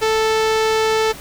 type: tone with low-pass filter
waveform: sawtooth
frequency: 440 Hz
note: A4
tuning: in tune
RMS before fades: -17 dBFS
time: 0.01-1.13 s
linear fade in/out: 20 ms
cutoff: 5700 Hz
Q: 0.99
effects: pink hiss -36 dBFS RMS until 1.2 s